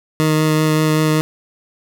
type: tone with vibrato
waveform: 20% pulse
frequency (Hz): 155.56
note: D#3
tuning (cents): 0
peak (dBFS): -8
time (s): 0.2-1.21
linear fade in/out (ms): 0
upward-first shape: triangle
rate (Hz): 5.2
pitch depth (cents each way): 12
effects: none